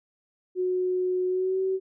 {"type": "tone with pitch glide", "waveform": "sine", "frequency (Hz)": [366.3, 379.7], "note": ["F#4", "F#4"], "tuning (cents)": [-17, 45], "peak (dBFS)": -23, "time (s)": [0.55, 1.8], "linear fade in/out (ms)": 50, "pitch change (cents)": 62, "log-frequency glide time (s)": [1.27, 1.6], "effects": []}